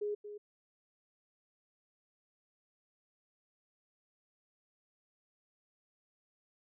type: tone with echo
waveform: sine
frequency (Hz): 415.3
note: G#4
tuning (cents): 0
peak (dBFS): -33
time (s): 0.01-0.15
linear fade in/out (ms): 10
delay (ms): 230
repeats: 1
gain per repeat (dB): -10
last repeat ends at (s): 0.38
effects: none